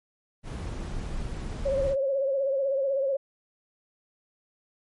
brown noise, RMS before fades -33 dBFS, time 0.43-1.96 s, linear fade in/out 50 ms
sine tone with vibrato, 545 Hz, C#5, 29 cents flat, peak -23 dBFS, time 1.65-3.17 s, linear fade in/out 10 ms, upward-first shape triangle, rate 16 Hz, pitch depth 72 cents each way
effects MP3 48 kbps

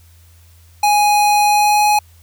square tone with pitch glide, 830.6 to 836.9 Hz, G#5 to G#5, 0 to +13 cents, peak -11 dBFS, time 0.83-1.99 s, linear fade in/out 5 ms, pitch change +13 cents, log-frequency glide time 1.42-1.82 s, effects added 84 Hz sine -44 dBFS peak until 2.22 s + white hiss -53 dBFS RMS until 2.22 s

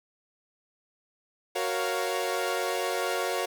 sawtooth chord, Gb major seventh, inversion none, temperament equal with one note detuned, 371.5 / 466.2 / 554.4 / 698.5 Hz, Gb4 / Bb4 / Db5 / F5, +7 / 0 / 0 / 0 cents, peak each -29 dBFS, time 1.55-3.46 s, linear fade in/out 10 ms, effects none

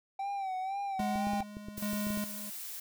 triangle tone with vibrato, 773 Hz, G5, 24 cents flat, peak -31 dBFS, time 0.19-1.43 s, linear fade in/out 5 ms, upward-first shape sine, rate 2 Hz, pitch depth 68 cents each way
square tone with tremolo, 207.7 Hz, G#3, in tune, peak -33 dBFS, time 0.99-2.5 s, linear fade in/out 5 ms, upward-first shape square, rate 1.2 Hz, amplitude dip 75%
clicks, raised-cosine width 3 ms, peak -30 dBFS, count 12, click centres 1.001 / 1.157 / 1.27 / 1.334 / 1.404 / 1.569 / 1.685 / 1.78 / 1.932 / 2.069 / 2.104 / 2.174 s
blue noise, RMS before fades -42 dBFS, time 1.77-2.8 s, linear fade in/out 5 ms
effects none

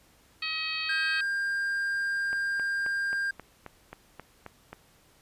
harmonic tone, 636 Hz, D#5, 38 cents sharp, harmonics 2 / 3 / 4 / 5 / 6 / 7, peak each -41 / -39 / -33 / -39 / -40 / -35 dBFS, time 0.42-1.21 s, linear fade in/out 5 ms
triangle tone, 1600 Hz, G6, 35 cents sharp, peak -25 dBFS, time 0.89-3.31 s, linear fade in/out 5 ms
click train, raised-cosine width 0.5 ms, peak -25 dBFS, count 10, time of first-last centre 2.33-4.73 s, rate 3.75 Hz
effects pink hiss -61 dBFS RMS until 5.21 s + resampled to 32000 Hz

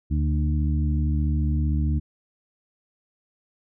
harmonic tone with a mistuned harmonic, 75.3 Hz, D2, 44 cents sharp, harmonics 1 / 2 / 3 / 4, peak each -21 / -27 / -31 / -33 dBFS, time 0.1-2 s, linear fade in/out 20 ms, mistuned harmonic 2, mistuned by -21 cents, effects none

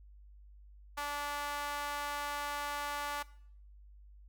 sawtooth tone with high-pass filter, 290 Hz, D4, 22 cents flat, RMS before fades -38 dBFS, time 0.97-3.23 s, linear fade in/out 10 ms, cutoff 980 Hz, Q 2.1, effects noise-tail reverb RT60 0.6 s tail -19 dB re dry + added 50 Hz sine -53 dBFS peak until 4.28 s

